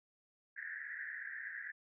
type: band-pass noise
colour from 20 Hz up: white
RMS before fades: -45 dBFS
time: 0.56-1.72 s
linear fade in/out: 20 ms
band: 1600 to 1900 Hz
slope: 96 dB/octave
effects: none